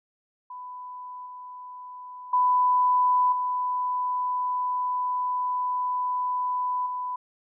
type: tone with level steps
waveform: sine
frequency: 997 Hz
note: B5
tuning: 16 cents sharp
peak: -36 / -38 / -18 / -24 / -28 dBFS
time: 0.5-7.16 s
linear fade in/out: 5 ms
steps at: 1.26 / 2.33 / 3.32 / 6.86 s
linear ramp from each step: 5 ms
effects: none